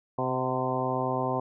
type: harmonic tone with a mistuned harmonic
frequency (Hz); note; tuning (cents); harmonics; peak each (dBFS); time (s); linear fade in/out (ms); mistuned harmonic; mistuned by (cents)
129.2; C3; -21; 1 / 2 / 3 / 4 / 5 / 6 / 7 / 8; -34 / -34 / -34 / -34 / -34 / -34 / -34 / -34; 0.18-1.4; 5; 6; -41
effects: none